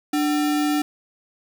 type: tone with sample-and-hold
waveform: sine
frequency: 296.2 Hz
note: D4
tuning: 15 cents sharp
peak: -18 dBFS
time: 0.13-0.82 s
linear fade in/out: 5 ms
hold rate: 1050 Hz
effects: none